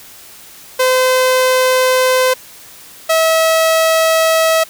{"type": "tone pair in turn", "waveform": "sawtooth", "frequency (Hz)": [513, 646.3], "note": ["C5", "E5"], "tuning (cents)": [-34, -34], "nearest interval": "major third", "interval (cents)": 400, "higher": "second", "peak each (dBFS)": -6, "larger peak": "neither", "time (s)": [[0.79, 2.34], [3.09, 4.64]], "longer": "neither", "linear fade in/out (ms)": 10, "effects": ["white hiss -38 dBFS RMS until 4.69 s"]}